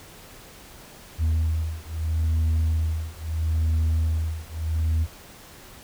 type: beating tone pair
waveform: sine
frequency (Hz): 79.7 / 80.46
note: D#2 / E2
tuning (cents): +42 / -41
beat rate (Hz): 0.76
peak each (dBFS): -22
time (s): 1.18-5.07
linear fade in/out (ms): 50
effects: tanh soft clip ceiling -18 dBFS + pink hiss -46 dBFS RMS until 5.83 s